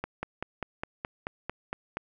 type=slowing click train; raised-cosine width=0.5 ms; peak=-17 dBFS; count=10; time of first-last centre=0.04-1.97 s; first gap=190 ms; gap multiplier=1.03; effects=none